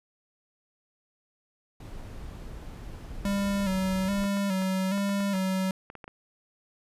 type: noise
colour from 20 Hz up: brown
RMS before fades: -40 dBFS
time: 1.8-4.27 s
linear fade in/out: 5 ms
type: tone with vibrato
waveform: square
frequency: 194.1 Hz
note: G3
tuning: 17 cents flat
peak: -26 dBFS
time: 3.25-5.71 s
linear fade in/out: 2 ms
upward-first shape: square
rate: 1.2 Hz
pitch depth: 48 cents each way
type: clicks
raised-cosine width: 0.5 ms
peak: -27 dBFS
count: 11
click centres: 4.239 / 4.371 / 4.621 / 4.978 / 5.093 / 5.205 / 5.354 / 5.901 / 5.953 / 6.042 / 6.079 s
effects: resampled to 32000 Hz